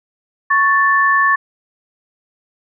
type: tone pair together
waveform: sine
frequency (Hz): 1108.7 / 1760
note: C#6 / A6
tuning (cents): 0 / 0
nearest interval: minor sixth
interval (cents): 800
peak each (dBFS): -13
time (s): 0.5-1.36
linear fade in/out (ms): 10
effects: none